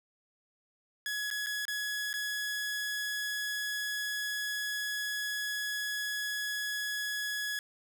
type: tone with dropouts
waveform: sawtooth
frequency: 1684 Hz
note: G#6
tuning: 24 cents sharp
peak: -29 dBFS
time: 1.06-7.59 s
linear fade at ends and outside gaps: 1 ms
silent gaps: 1.303-1.311 / 1.462-1.468 / 1.653-1.681 / 2.13-2.139 s
effects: 11-bit